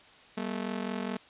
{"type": "ring-modulated tone", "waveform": "sawtooth", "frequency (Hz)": 217.8, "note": "A3", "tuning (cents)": -17, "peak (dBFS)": -25, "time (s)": [0.37, 1.17], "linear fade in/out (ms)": 5, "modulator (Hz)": 22.4, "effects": ["white hiss -55 dBFS RMS until 1.29 s", "resampled to 8000 Hz"]}